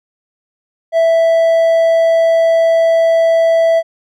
triangle tone, 659.3 Hz, E5, in tune, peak -6 dBFS, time 0.92-3.83 s, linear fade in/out 50 ms, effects none

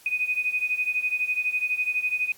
sine beating tone pair, 2489 / 2501 Hz, D#7 / D#7, 0 / +8 cents, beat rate 12 Hz, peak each -25 / -28 dBFS, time 0.06-2.32 s, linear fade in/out 2 ms, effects white hiss -53 dBFS RMS until 2.37 s + AAC 64 kbps

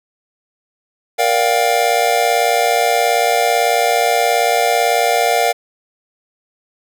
square chord, G minor seventh, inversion first, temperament just, 470.4 / 588 / 705.6 / 784 Hz, Bb4 / D5 / F5 / G5, +16 / +2 / +18 / 0 cents, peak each -20 / -21 / -16 / -21 dBFS, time 1.18-5.53 s, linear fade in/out 20 ms, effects none

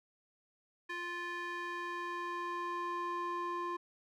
square tone with band-pass filter sweep, 349.2 Hz, F4, in tune, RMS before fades -39 dBFS, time 0.89-3.77 s, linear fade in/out 10 ms, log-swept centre 1800 to 910 Hz, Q 2.1, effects none

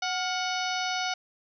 harmonic tone with a mistuned harmonic, 740 Hz, F#5, in tune, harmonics 1 / 2 / 3 / 4 / 5 / 6 / 7 / 8, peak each -31 / -34 / -36 / -37 / -38 / -39 / -39 / -40 dBFS, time 0.02-1.14 s, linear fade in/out 5 ms, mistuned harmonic 2, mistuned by -72 cents, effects none

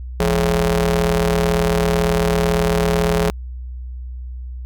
sawtooth ring-modulated tone, 126 Hz, B2, 35 cents sharp, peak -8 dBFS, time 0.2-3.3 s, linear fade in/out 0 ms, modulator 296 Hz, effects added 62 Hz sine -27 dBFS peak until 4.65 s

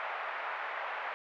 pink band-pass noise, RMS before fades -38 dBFS, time 0-1.14 s, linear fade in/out 0 ms, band 690 to 2200 Hz, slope 24 dB/octave, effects none

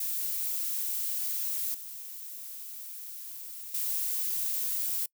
violet noise with level steps, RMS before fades -32 / -42 / -31 dBFS, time 0-5.06 s, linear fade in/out 5 ms, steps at 1.74 / 3.74 s, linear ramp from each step 5 ms, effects noise-tail reverb RT60 0.1 s tail -25 dB re dry

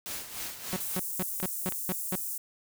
white noise with tremolo, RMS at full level -36 dBFS, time 0.06-0.97 s, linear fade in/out 0 ms, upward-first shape sine, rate 3.4 Hz, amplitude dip 65%
clicks, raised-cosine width 0.3 ms, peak -22 dBFS, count 3, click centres 0.728 / 1.401 / 1.723 s
sawtooth tone bursts, 185 Hz, F#3, in tune, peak -25 dBFS, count 7, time 0.73-2.154 s, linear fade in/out 0 ms, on 32 ms, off 200 ms
white high-pass noise, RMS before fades -35 dBFS, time 0.8-2.38 s, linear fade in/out 5 ms, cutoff 7700 Hz, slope 24 dB/octave
effects none

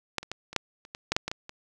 clicks, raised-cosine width 0.2 ms, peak -10 / -24 / -16 / -24 / -7 / -30 / -20 / -8 / -6 / -14 / -15 / -23 dBFS, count 12, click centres 0.183 / 0.23 / 0.316 / 0.53 / 0.563 / 0.851 / 0.949 / 1.12 / 1.165 / 1.28 / 1.315 / 1.494 s, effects none

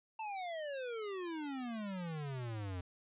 square exponential sweep, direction down, 900 to 87.31 Hz, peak -40 dBFS, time 0.19-2.81 s, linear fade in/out 5 ms, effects resampled to 8000 Hz

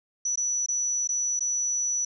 sine tone with dropouts, 5920 Hz, F#8, in tune, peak -24 dBFS, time 0.25-2.05 s, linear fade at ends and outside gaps 5 ms, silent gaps 0.358-0.374 / 0.662-0.685 / 1.075-1.089 / 1.394-1.406 s, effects none

